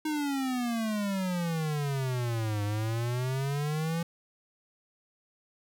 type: exponential two-way sweep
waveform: square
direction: down then up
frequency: 312.2 to 102 to 170.1 Hz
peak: -29 dBFS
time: 0.05-4.03 s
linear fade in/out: 5 ms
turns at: 2.63 s
effects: none